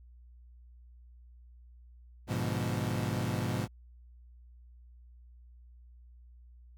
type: chord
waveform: 30% pulse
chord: G# diminished seventh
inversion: none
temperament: equal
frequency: 103.83 / 123.47 / 146.83 / 174.61 Hz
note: G#2 / B2 / D3 / F3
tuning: 0 / 0 / 0 / 0 cents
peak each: -32 / -32 / -37 / -35 dBFS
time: 2.27-3.68 s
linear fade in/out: 50 ms
effects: added 60 Hz sine -52 dBFS peak until 6.77 s